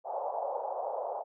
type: band-pass noise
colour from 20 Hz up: pink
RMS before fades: -35 dBFS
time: 0.04-1.24 s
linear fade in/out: 50 ms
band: 530 to 890 Hz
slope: 48 dB/octave
effects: none